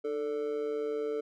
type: tone with amplitude modulation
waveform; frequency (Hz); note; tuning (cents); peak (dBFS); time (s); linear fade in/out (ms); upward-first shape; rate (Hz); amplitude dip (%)
triangle; 442.4; A4; +9; -25; 0.04-1.21; 10; sine; 140; 75
effects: none